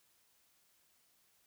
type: silence
effects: white hiss -72 dBFS RMS until 1.46 s